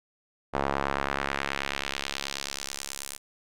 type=tone with band-pass filter sweep; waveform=sawtooth; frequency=69.3 Hz; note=C#2; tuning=in tune; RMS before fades=-32 dBFS; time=0.53-3.18 s; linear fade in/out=20 ms; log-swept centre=830 to 9700 Hz; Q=1.1; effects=none